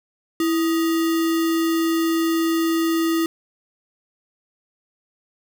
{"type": "tone with sample-and-hold", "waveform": "sine", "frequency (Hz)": 329.2, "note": "E4", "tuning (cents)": -2, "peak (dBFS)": -17, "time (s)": [0.4, 3.26], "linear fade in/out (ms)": 2, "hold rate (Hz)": 1575, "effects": []}